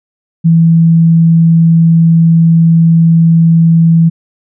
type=tone; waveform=sine; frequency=165.1 Hz; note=E3; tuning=3 cents sharp; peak=-3 dBFS; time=0.44-4.1 s; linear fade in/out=20 ms; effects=none